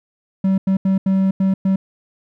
triangle tone bursts at uneven times, 191.7 Hz, G3, 38 cents flat, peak -11 dBFS, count 6, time 0.44-0.58 / 0.67-0.77 / 0.85-0.98 / 1.06-1.31 / 1.4-1.54 / 1.65-1.76 s, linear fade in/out 5 ms, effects none

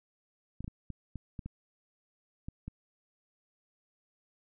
clicks, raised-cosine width 5 ms, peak -27 dBFS, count 9, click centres 0.606 / 0.644 / 0.679 / 0.903 / 1.157 / 1.392 / 1.46 / 2.485 / 2.68 s, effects none

